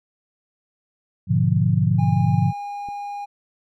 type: chord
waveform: sine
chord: G# diminished seventh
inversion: none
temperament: equal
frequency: 103.83 / 123.47 / 146.83 / 174.61 Hz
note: G#2 / B2 / D3 / F3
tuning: 0 / 0 / 0 / 0 cents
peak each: -21 dBFS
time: 1.27-2.53 s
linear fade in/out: 50 ms
type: tone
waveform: triangle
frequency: 814 Hz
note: G#5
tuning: 35 cents flat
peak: -26 dBFS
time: 1.98-3.26 s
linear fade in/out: 20 ms
type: click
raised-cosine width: 3 ms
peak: -29 dBFS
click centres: 2.887 s
effects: none